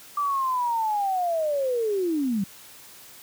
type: linear sweep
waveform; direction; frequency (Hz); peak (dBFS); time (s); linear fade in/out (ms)
sine; down; 1174.7 to 185; -22; 0.17-2.44; 5
effects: white hiss -47 dBFS RMS until 3.22 s + high-pass 60 Hz 12 dB/octave